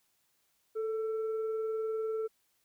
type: tone with frequency modulation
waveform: sine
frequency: 440 Hz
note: A4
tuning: in tune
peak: -31 dBFS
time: 0.75-2.28 s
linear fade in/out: 20 ms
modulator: 900 Hz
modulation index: 0.29
effects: white hiss -74 dBFS RMS until 2.64 s